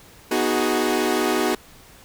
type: chord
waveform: sawtooth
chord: G# minor seventh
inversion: first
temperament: equal with one note detuned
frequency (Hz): 244.8 / 311.1 / 370 / 415.3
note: B3 / D#4 / F#4 / G#4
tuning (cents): -15 / 0 / 0 / 0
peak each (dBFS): -22 / -21 / -19 / -22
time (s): 0.31-1.55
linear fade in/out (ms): 5
effects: pink hiss -48 dBFS RMS until 2.04 s